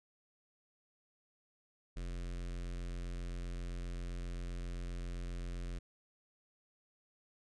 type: tone with notch filter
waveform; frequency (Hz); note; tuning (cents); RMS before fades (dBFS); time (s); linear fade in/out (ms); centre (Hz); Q
square; 43.8; F1; +6; -41; 1.96-5.79; 10; 870; 1.4
effects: resampled to 22050 Hz